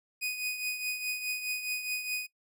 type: tone with tremolo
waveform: sawtooth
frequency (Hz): 2489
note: D#7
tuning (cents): 0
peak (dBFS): -26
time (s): 0.21-2.27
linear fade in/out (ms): 20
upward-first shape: triangle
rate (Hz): 4.8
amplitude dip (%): 65
effects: noise-tail reverb RT60 0.1 s tail -20 dB re dry